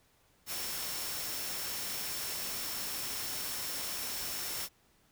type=tone in noise; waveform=sine; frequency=5420 Hz; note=E8; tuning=47 cents sharp; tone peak=-44 dBFS; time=0.46-4.69 s; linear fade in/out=50 ms; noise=white; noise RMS=-38 dBFS; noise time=0.46-4.69 s; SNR=-9 dB; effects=pink hiss -68 dBFS RMS until 5.11 s